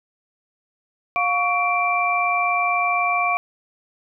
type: tone cluster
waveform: sine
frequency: 710 / 1126 / 2353 Hz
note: F5 / C#6 / D7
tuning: +28 / +27 / +3 cents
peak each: -22 dBFS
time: 1.16-3.37 s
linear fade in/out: 0 ms
effects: none